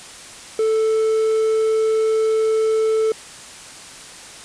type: tone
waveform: triangle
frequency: 440 Hz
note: A4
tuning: in tune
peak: -13 dBFS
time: 0.59-3.12 s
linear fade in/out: 2 ms
effects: white hiss -38 dBFS RMS until 4.44 s + resampled to 22050 Hz